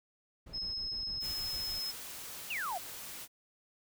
brown noise bursts, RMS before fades -49 dBFS, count 9, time 0.46-1.798 s, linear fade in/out 10 ms, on 130 ms, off 21 ms
sine tone, 5170 Hz, E8, 34 cents flat, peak -35 dBFS, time 0.53-1.92 s, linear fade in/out 20 ms
white noise, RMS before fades -45 dBFS, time 1.2-3.28 s, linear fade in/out 50 ms
sine exponential sweep, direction down, 2960 to 660 Hz, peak -34 dBFS, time 2.5-2.78 s, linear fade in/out 5 ms
effects none

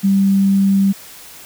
sine tone, 195.8 Hz, G3, 2 cents flat, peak -10 dBFS, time 0.03-0.93 s, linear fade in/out 20 ms, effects white hiss -38 dBFS RMS until 1.45 s

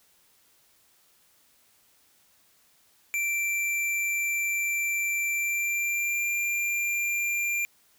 square tone with pitch glide, 2349 to 2382 Hz, D7 to D7, 0 to +24 cents, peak -26 dBFS, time 3.14-7.65 s, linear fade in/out 0 ms, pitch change +24 cents, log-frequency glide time 5.32-6.29 s, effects white hiss -63 dBFS RMS until 7.98 s

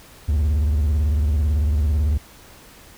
triangle tone with vibrato, 74.3 Hz, D2, 21 cents sharp, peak -14 dBFS, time 0.28-2.18 s, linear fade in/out 10 ms, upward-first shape square, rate 18 Hz, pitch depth 130 cents each way, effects pink hiss -46 dBFS RMS until 2.97 s

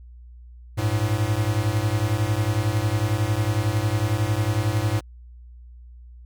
square beating tone pair, 101.5 / 112.5 Hz, G#2 / A2, -39 / +39 cents, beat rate 11 Hz, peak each -24 dBFS, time 0.77-5.01 s, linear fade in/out 20 ms, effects added 60 Hz sine -41 dBFS peak until 6.25 s

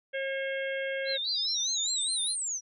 harmonic tone, 540 Hz, C#5, 45 cents flat, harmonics 1 / 3 / 4 / 5 / 6, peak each -32 / -36 / -38 / -45 / -44 dBFS, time 0.13-1.18 s, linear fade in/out 20 ms
sine tone with vibrato, 3860 Hz, B7, 40 cents flat, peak -30 dBFS, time 1.05-2.36 s, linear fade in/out 50 ms, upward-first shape sine, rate 4.9 Hz, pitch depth 130 cents each way
sine exponential two-way sweep, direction up then down, 4384 to 9956 to 5700 Hz, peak -30 dBFS, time 1.24-2.61 s, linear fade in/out 50 ms, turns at 2.29 s
effects none

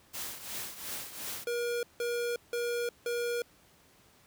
white noise with tremolo, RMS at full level -37 dBFS, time 0.13-1.45 s, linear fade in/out 20 ms, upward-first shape triangle, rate 2.8 Hz, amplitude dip 75%
square tone bursts, 476.8 Hz, A#4, 39 cents sharp, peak -31 dBFS, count 4, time 1.47-3.42 s, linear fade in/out 2 ms, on 360 ms, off 170 ms
effects pink hiss -62 dBFS RMS until 4.26 s + high-pass 60 Hz 12 dB/octave

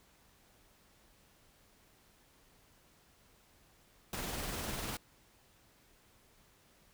pink noise with tremolo, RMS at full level -38 dBFS, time 4.13-4.97 s, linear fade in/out 2 ms, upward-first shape triangle, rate 20 Hz, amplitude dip 35%, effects pink hiss -66 dBFS RMS until 6.93 s

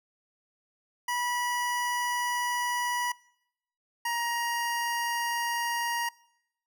25% pulse tone pair in turn, 974 / 944.1 Hz, B5 / A#5, -24 / +22 cents, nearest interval minor second, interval 54 cents, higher first, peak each -24 dBFS, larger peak neither, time 1.08-3.12 / 4.05-6.09 s, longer neither, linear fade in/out 5 ms, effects noise-tail reverb RT60 0.8 s tail -24 dB re dry

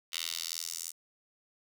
10% pulse tone with high-pass filter sweep, 82.9 Hz, E2, 10 cents sharp, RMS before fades -38 dBFS, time 0.12-0.92 s, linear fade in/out 20 ms, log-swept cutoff 3200 to 7200 Hz, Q 1.7, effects none

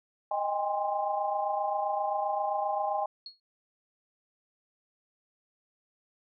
sine chord, Ab major seventh, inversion second, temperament equal with one note detuned, 622.3 / 784 / 811.6 / 1046.5 Hz, Eb5 / G5 / Ab5 / C6, 0 / 0 / -40 / 0 cents, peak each -33 / -36 / -30 / -36 dBFS, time 0.31-3.06 s, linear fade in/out 5 ms
sine tone with exponential decay, 4320 Hz, C#8, 45 cents flat, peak -37 dBFS, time 3.26-3.4 s, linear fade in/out 2 ms, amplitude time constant 30 ms
effects none

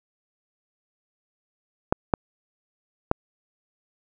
clicks, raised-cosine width 1 ms, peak -4 dBFS, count 3, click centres 1.925 / 2.138 / 3.114 s, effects none

